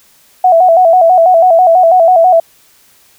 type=tone with vibrato; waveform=sine; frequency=698.5 Hz; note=F5; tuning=in tune; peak=-3 dBFS; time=0.44-2.4 s; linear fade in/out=5 ms; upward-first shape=square; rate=6.1 Hz; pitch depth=92 cents each way; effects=white hiss -47 dBFS RMS until 3.18 s